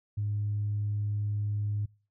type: tone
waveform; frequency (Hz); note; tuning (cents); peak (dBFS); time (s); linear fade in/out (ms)
sine; 103.83; G#2; 0; -27; 0.17-1.86; 10
effects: noise-tail reverb RT60 0.4 s tail -26 dB re dry + tanh soft clip ceiling -23 dBFS